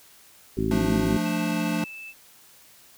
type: harmonic tone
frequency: 53.8 Hz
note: A1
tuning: 38 cents flat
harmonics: 1 / 2 / 3 / 4 / 5 / 6 / 7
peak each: -32 / -31 / -32 / -29 / -29 / -32 / -28 dBFS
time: 0.57-1.17 s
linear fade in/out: 5 ms
type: chord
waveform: square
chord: D minor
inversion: first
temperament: equal with one note detuned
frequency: 174.61 / 220 / 295.2 Hz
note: F3 / A3 / D4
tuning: 0 / 0 / +9 cents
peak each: -29 dBFS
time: 0.71-1.84 s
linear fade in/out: 2 ms
type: tone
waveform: sine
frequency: 2634 Hz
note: E7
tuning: 2 cents flat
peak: -37 dBFS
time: 1.22-2.14 s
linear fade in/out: 50 ms
effects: white hiss -53 dBFS RMS until 2.97 s